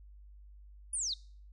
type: linear sweep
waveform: sine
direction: down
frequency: 9860 to 3538 Hz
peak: -32 dBFS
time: 0.93-1.14 s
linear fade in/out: 5 ms
effects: noise-tail reverb RT60 0.5 s tail -24 dB re dry + added 50 Hz sine -51 dBFS peak until 1.52 s